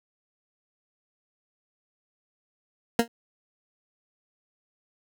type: tone with exponential decay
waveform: 20% pulse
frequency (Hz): 233.1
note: A#3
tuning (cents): 0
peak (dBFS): -10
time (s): 2.99-3.08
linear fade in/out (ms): 2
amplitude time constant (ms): 18
effects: none